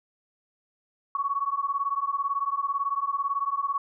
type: beating tone pair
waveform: sine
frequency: 1108.7 / 1126.7 Hz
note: C#6 / C#6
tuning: 0 / +28 cents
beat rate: 18 Hz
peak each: -28 dBFS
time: 1.15-3.78 s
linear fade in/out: 2 ms
effects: none